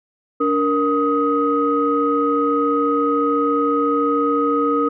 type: tone cluster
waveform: sine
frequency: 288.6 / 467.2 / 1257 Hz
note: D4 / A#4 / D#6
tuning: -30 / +4 / +17 cents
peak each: -19 dBFS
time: 0.4-4.89 s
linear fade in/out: 10 ms
effects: tanh soft clip ceiling -6 dBFS

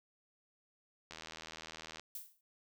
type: click train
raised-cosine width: 0.2 ms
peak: -29 dBFS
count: 72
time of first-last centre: 1.11-1.996 s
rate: 80.1 Hz
type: noise with exponential decay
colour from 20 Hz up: violet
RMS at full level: -41 dBFS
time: 2.15-2.41 s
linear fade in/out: 2 ms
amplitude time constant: 55 ms
effects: none

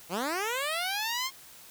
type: linear sweep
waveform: 10% pulse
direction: up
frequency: 155.56 to 1083 Hz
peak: -21 dBFS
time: 0.09-1.31 s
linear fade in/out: 50 ms
effects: white hiss -51 dBFS RMS until 1.7 s

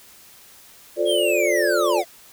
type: chord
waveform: sine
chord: D minor seventh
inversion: first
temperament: just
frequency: 352.4 / 440.5 / 528.6 / 587.3 Hz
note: F4 / A4 / C5 / D5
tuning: +16 / +2 / +18 / 0 cents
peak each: -23 / -25 / -26 / -21 dBFS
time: 0.96-2.04 s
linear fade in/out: 50 ms
type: linear sweep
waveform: square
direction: down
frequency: 3322 to 638 Hz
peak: -23 dBFS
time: 1.05-2.05 s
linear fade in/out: 50 ms
effects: white hiss -48 dBFS RMS until 2.32 s

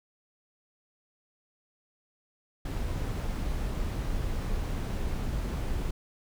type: noise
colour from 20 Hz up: brown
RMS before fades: -31 dBFS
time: 2.65-5.91 s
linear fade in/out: 5 ms
effects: none

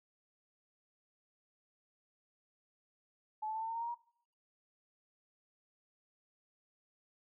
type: tone with pitch steps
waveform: sine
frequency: 861 / 873 / 885.2 / 897.6 / 910.1 / 922.8 / 935.7 / 948.7 Hz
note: A5 / A5 / A5 / A5 / A#5 / A#5 / A#5 / A#5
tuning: -38 / -14 / +10 / +34 / -42 / -18 / +6 / +30 cents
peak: -36 dBFS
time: 3.42-3.948 s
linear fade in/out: 10 ms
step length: 66 ms
effects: noise-tail reverb RT60 0.6 s tail -21 dB re dry

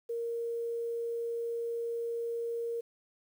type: tone with quantisation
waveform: sine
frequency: 466.2 Hz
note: A#4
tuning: in tune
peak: -32 dBFS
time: 0.09-2.81 s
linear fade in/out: 10 ms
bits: 10
effects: none

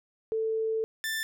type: tone pair in turn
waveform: sine / sawtooth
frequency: 443.4 / 1772.6 Hz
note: A4 / A6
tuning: +13 / +12 cents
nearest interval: 2 octaves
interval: 2399 cents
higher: second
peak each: -26 dBFS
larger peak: neither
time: 0.32-0.84 / 1.04-1.23 s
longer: first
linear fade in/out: 0 ms
effects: none

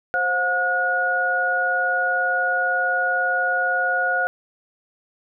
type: tone cluster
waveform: sine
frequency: 526 / 719 / 1448 Hz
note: C5 / F#5 / F#6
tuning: +9 / -50 / -38 cents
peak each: -27 / -24 / -20 dBFS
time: 0.14-4.27 s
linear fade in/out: 0 ms
effects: none

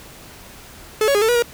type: tone with pitch steps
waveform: 45% pulse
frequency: 432.2 / 559 / 410.8 / 444.2 / 483.4 / 474.2 Hz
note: A4 / C#5 / G#4 / A4 / B4 / A#4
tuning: -31 / +14 / -19 / +16 / -37 / +30 cents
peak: -14 dBFS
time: 1.01-1.424 s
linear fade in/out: 2 ms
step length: 69 ms
effects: pink hiss -41 dBFS RMS until 1.53 s

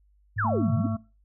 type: tone with vibrato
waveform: sine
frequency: 103.83 Hz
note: G#2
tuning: in tune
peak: -28 dBFS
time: 0.36-0.96 s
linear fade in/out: 10 ms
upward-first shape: sine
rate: 4.4 Hz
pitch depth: 14 cents each way
type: exponential two-way sweep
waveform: sine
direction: down then up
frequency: 1835 to 109.7 to 305.7 Hz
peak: -24 dBFS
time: 0.38-0.87 s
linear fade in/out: 10 ms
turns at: 0.74 s
type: harmonic tone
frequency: 223.9 Hz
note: A3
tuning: 30 cents sharp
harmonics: 1 / 3 / 5 / 6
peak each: -28 / -38 / -42 / -44 dBFS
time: 0.44-0.97 s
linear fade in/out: 10 ms
effects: noise-tail reverb RT60 0.3 s tail -20 dB re dry + added 50 Hz sine -59 dBFS peak until 1.24 s

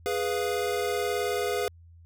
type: chord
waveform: square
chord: F diminished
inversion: first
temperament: equal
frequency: 415.3 / 493.9 / 698.5 Hz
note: Ab4 / Cb5 / F5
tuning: 0 / 0 / 0 cents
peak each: -30 / -31 / -34 dBFS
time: 0.06-1.68 s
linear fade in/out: 0 ms
effects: added 84 Hz sine -49 dBFS peak until 2.05 s

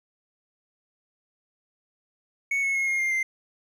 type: tone with pitch steps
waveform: triangle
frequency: 2217 / 2190 / 2164 / 2138 / 2112 / 2087 Hz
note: C#7 / C#7 / C#7 / C7 / C7 / C7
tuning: 0 / -22 / -42 / +37 / +16 / -5 cents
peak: -21 dBFS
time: 2.51-3.23 s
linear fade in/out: 5 ms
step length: 120 ms
effects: none

